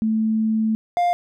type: tone pair in turn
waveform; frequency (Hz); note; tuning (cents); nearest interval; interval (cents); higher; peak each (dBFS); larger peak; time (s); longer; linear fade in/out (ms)
sine / triangle; 219.8 / 702.3; A3 / F5; -2 / +10; octave + minor sixth; 2012; second; -17 / -14; second; 0.02-0.75 / 0.97-1.13; first; 0
effects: none